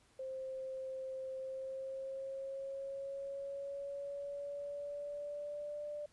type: tone with pitch glide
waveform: sine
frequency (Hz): 526 to 590.4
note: C5 to D5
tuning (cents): +9 to +9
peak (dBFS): -40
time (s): 0.19-6.06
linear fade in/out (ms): 5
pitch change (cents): +200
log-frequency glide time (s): 1.36-5.83
effects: pink hiss -69 dBFS RMS until 6.12 s + resampled to 24000 Hz